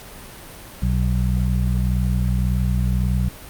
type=harmonic tone; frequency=61.8 Hz; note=B1; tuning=2 cents sharp; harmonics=1 / 2 / 3; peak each=-19 / -22 / -24 dBFS; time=0.82-3.29 s; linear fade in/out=5 ms; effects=pink hiss -39 dBFS RMS until 3.49 s + Opus 48 kbps